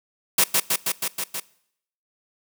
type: noise with echo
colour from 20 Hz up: white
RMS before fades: -17 dBFS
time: 0.38-0.44 s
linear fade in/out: 5 ms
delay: 160 ms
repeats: 6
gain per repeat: -2 dB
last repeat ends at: 1.4 s
effects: noise-tail reverb RT60 0.7 s tail -21 dB re dry + high-pass 150 Hz 12 dB/octave